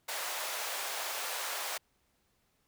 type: high-pass noise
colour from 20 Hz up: pink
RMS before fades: -37 dBFS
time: 0.08-1.78 s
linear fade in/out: 10 ms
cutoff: 590 Hz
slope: 24 dB/octave
effects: pink hiss -74 dBFS RMS until 2.67 s